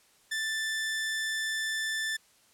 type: tone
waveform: sawtooth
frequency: 1765 Hz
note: A6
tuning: 5 cents sharp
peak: -26 dBFS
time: 0.31-2.17 s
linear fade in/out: 10 ms
effects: white hiss -63 dBFS RMS until 2.53 s + low-pass 11000 Hz 12 dB/octave